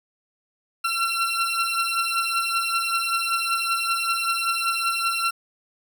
20% pulse beating tone pair, 1356 / 1361.2 Hz, E6 / F6, +49 / -45 cents, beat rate 5.2 Hz, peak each -19 / -21 dBFS, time 0.84-5.31 s, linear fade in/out 10 ms, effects none

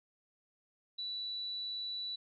sine tone, 3951 Hz, B7, in tune, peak -37 dBFS, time 0.98-2.16 s, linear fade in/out 10 ms, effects none

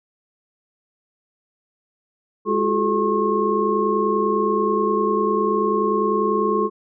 sine tone cluster, 207.8 / 347.9 / 377.6 / 428.3 / 1080 Hz, G#3 / F4 / F#4 / A4 / C#6, +1 / -7 / +35 / -47 / -45 cents, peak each -25 / -25 / -26 / -21 / -22 dBFS, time 2.45-6.7 s, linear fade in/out 50 ms, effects none

